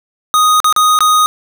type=tone with dropouts; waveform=square; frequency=1244.5 Hz; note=D#6; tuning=in tune; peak=-8 dBFS; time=0.34-1.26 s; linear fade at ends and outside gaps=0 ms; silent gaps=0.602-0.644 / 0.726-0.763 / 0.989-1.006 s; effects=none